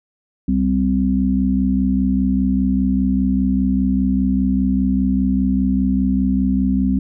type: harmonic tone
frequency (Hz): 65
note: C2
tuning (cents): -11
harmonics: 1 / 3 / 4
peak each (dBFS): -22 / -17 / -18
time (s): 0.48-6.99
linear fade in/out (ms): 5
effects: none